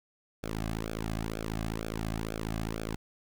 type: tone with flanger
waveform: sawtooth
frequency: 54.7 Hz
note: A1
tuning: 9 cents flat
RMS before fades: -35 dBFS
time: 0.43-2.96 s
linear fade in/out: 5 ms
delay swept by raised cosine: 1 to 2.2 ms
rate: 2.1 Hz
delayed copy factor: -0.95
effects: 10-bit